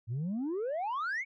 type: exponential sweep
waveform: sine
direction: up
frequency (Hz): 107.1 to 2287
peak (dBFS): -29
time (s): 0.07-1.25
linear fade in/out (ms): 50
effects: tanh soft clip ceiling -30 dBFS